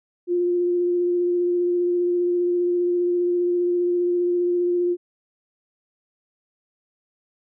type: tone with vibrato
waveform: sine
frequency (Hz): 352.4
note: F4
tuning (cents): +16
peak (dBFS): -18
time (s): 0.27-4.97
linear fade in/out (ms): 50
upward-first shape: sine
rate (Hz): 15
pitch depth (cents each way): 13
effects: none